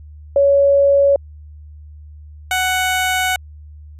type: tone pair in turn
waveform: sine / 15% pulse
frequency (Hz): 560 / 742.8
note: C#5 / F#5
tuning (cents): +18 / +7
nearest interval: perfect fourth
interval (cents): 489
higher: second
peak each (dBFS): -9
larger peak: neither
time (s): 0.36-1.16 / 2.51-3.36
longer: second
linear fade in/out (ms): 2
effects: added 75 Hz sine -35 dBFS peak until 3.99 s + resampled to 32000 Hz